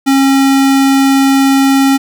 square tone, 271.7 Hz, C#4, 35 cents flat, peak -7 dBFS, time 0.06-1.98 s, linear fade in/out 20 ms, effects none

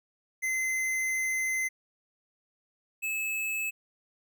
square tone pair in turn, 2059 / 2599 Hz, C7 / E7, -28 / -25 cents, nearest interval major third, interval 403 cents, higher second, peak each -28 / -30 dBFS, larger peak first, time 0.42-1.69 / 3.02-3.71 s, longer first, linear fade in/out 20 ms, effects none

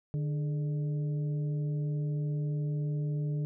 harmonic tone with a mistuned harmonic, 149 Hz, D3, 25 cents sharp, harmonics 1 / 2 / 3 / 4, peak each -29 / -45 / -45 / -53 dBFS, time 0.14-3.45 s, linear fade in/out 0 ms, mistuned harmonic 3, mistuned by -92 cents, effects none

